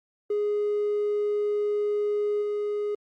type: tone with level steps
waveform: triangle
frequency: 415.3 Hz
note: G#4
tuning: in tune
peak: -20 / -23 dBFS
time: 0.3-2.95 s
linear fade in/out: 5 ms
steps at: 2.41 s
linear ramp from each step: 20 ms
effects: tanh soft clip ceiling -19 dBFS + Opus 32 kbps